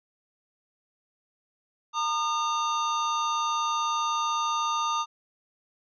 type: tone pair together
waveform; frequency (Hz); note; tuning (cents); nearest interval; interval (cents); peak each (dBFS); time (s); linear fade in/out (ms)
square; 918.1 / 1216; A#5 / D#6; -27 / -40; perfect fourth; 487; -31 / -27; 1.93-5.06; 50
effects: resampled to 16000 Hz